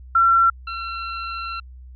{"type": "tone pair in turn", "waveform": ["sine", "sawtooth"], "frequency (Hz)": [1357, 1357], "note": ["E6", "E6"], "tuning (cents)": [50, 50], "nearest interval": "unison", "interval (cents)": 0, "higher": "neither", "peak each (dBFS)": [-12, -23], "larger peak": "first", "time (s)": [[0.15, 0.5], [0.67, 1.6]], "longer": "second", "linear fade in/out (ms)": 5, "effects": ["added 63 Hz sine -38 dBFS peak until 1.95 s", "resampled to 11025 Hz"]}